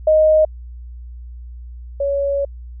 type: tone pair in turn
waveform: sine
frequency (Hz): 622.3 / 560.1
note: D#5 / C#5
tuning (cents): 0 / +18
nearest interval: major second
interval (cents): 182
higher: first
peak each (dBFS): -9 / -16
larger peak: first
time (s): 0.07-0.45 / 2-2.45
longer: second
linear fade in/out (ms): 5
effects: added 60 Hz sine -31 dBFS peak until 2.8 s